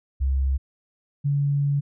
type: tone pair in turn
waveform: sine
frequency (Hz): 67.1 / 142.18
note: C2 / C#3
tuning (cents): +44 / +44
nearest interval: octave + minor second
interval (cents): 1300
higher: second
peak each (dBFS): -19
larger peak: neither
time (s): 0.2-0.58 / 1.24-1.81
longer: second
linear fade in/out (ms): 20
effects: none